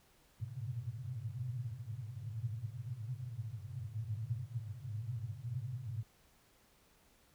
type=band-pass noise; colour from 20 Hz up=white; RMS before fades=-42 dBFS; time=0.4-6.03 s; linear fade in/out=2 ms; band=100 to 130 Hz; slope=96 dB/octave; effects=pink hiss -68 dBFS RMS until 7.34 s